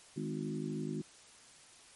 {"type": "harmonic tone with a mistuned harmonic", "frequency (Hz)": 51.91, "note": "G#1", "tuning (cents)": 0, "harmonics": [3, 4, 5, 6, 7], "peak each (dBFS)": [-40, -41, -42, -43, -43], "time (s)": [0.16, 1.02], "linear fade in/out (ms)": 10, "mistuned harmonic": 5, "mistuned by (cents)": -28, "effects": ["white hiss -58 dBFS RMS until 1.95 s", "MP3 48 kbps"]}